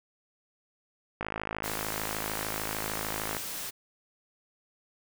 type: click train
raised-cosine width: 0.5 ms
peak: -17 dBFS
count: 116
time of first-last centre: 1.21-3.368 s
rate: 53.3 Hz
type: noise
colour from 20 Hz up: white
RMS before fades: -37 dBFS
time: 1.63-3.71 s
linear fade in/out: 20 ms
effects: none